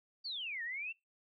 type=exponential two-way sweep; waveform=sine; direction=down then up; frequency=4699 to 1790 to 2763 Hz; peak=-38 dBFS; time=0.24-0.93 s; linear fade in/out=20 ms; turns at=0.63 s; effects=noise-tail reverb RT60 0.2 s tail -23 dB re dry + AAC 64 kbps